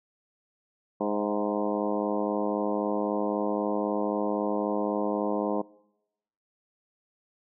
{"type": "harmonic tone with a mistuned harmonic", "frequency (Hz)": 103.83, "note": "G#2", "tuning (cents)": 0, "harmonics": [2, 3, 4, 5, 6, 7, 8, 9, 10], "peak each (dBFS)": [-32, -32, -33, -32, -35, -37, -40, -37, -40], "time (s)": [1, 5.62], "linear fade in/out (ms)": 10, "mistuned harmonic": 6, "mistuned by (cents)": 30, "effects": ["noise-tail reverb RT60 0.9 s tail -23 dB re dry"]}